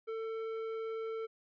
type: tone with tanh clipping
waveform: sine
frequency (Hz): 447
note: A4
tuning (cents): +27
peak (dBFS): -38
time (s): 0.07-1.27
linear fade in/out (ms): 20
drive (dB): 11
effects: none